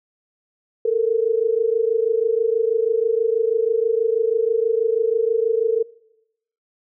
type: tone pair together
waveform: sine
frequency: 440 / 466.2 Hz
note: A4 / A#4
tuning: 0 / 0 cents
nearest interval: minor second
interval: 100 cents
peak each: -19 dBFS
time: 0.85-5.83 s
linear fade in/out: 5 ms
effects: noise-tail reverb RT60 0.8 s tail -21 dB re dry